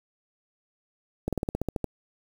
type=slowing click train; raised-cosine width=2 ms; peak=-14 dBFS; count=10; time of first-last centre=1.28-1.843 s; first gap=47 ms; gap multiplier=1.07; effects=7-bit